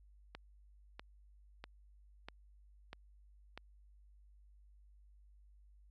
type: click train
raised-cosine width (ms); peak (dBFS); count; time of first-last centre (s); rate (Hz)
0.3; -30; 6; 0.35-3.576; 1.55
effects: added 50 Hz sine -60 dBFS peak until 5.9 s